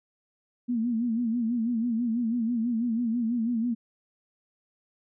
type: tone with vibrato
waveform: sine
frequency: 233.1 Hz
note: A#3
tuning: in tune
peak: -24 dBFS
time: 0.68-3.75 s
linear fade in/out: 20 ms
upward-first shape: sine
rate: 6.1 Hz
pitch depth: 96 cents each way
effects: none